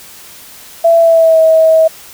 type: tone with pitch glide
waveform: sine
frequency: 668 to 642.3 Hz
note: E5 to E5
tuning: +23 to -45 cents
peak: -4 dBFS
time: 0.84-1.88 s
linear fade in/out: 10 ms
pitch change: -68 cents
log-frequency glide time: 0.99-1.4 s
effects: white hiss -35 dBFS RMS until 2.13 s